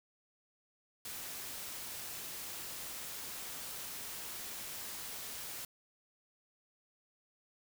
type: noise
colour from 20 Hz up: white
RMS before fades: -44 dBFS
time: 1.05-5.65 s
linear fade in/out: 2 ms
effects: none